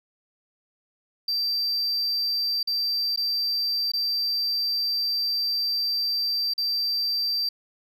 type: tone with dropouts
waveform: sine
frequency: 4688 Hz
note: D8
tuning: 4 cents flat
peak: -20 dBFS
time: 1.28-7.49 s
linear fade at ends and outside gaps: 5 ms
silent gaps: 2.63-2.673 / 3.161-3.174 / 3.918-3.935 / 6.537-6.579 s
effects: tanh soft clip ceiling -22 dBFS